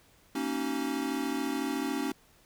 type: chord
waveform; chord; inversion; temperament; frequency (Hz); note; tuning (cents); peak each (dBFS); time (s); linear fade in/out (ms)
square; D# minor seventh; second; equal with one note detuned; 233.1 / 277.2 / 311.1 / 378.6; A#3 / C#4 / D#4 / F#4; 0 / 0 / 0 / +40; -39 / -33 / -37 / -39; 0.35-2.12; 5
effects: pink hiss -62 dBFS RMS until 2.45 s